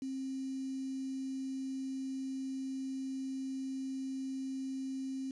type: tone with quantisation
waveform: sine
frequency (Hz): 265.8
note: C4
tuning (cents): +27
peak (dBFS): -36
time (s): 0.02-5.31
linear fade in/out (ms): 2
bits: 9
effects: resampled to 22050 Hz